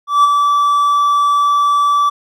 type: tone with ADSR envelope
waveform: triangle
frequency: 1157 Hz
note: D6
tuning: 26 cents flat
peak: -3 dBFS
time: 0.07-2.1 s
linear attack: 170 ms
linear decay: 19 ms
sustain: -5 dB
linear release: 14 ms
effects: none